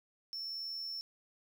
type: tone with amplitude modulation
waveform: triangle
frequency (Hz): 5400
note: E8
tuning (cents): +41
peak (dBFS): -36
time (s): 0.33-1.01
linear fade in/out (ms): 0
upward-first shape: sine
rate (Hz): 80.9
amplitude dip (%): 30
effects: none